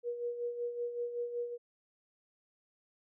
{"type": "tone with tremolo", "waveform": "sine", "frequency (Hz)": 479.3, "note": "A#4", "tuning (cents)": 48, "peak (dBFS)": -32, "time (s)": [0.03, 1.58], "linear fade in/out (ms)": 50, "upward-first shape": "sine", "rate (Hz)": 5.3, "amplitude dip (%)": 60, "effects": []}